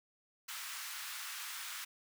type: high-pass noise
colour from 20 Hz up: pink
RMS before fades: -44 dBFS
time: 0.48-1.85 s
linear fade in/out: 10 ms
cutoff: 1200 Hz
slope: 24 dB/octave
effects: none